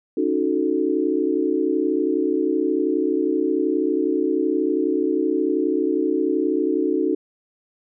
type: chord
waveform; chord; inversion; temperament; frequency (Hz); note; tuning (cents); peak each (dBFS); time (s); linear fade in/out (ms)
sine; D# half-diminished seventh; third; equal with one note detuned; 278.5 / 311.1 / 370 / 440; C#4 / D#4 / F#4 / A4; +8 / 0 / 0 / 0; -25 / -22 / -23 / -25; 0.17-7.15; 5
effects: none